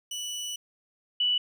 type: tone pair in turn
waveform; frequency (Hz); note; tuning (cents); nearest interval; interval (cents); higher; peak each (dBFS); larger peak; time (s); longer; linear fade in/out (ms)
25% pulse / sine; 2960 / 2960; F#7 / F#7; 0 / 0; unison; 0; neither; -29 / -22; second; 0.11-0.56 / 1.2-1.38; first; 5
effects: none